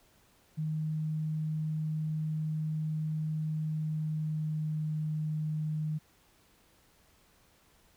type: tone with pitch glide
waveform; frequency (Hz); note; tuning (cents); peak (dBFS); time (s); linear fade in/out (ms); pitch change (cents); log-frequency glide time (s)
sine; 155.56 to 154.31; D#3 to D#3; 0 to -14; -30; 0.57-5.99; 20; -14; 3.59-4.93
effects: pink hiss -65 dBFS RMS until 7.96 s